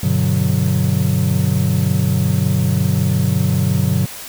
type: chord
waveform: triangle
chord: G major seventh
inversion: none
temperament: equal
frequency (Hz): 98 / 123.47 / 146.83 / 185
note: G2 / B2 / D3 / F#3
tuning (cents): 0 / 0 / 0 / 0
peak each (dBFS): -17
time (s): 0.03-4.06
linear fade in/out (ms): 5
effects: white hiss -32 dBFS RMS until 4.28 s